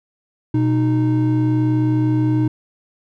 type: tone pair together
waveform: triangle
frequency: 122.71 / 309.2 Hz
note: B2 / D#4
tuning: -11 / -11 cents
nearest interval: octave + major third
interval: 1600 cents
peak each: -15 dBFS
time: 0.54-2.48 s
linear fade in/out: 5 ms
effects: none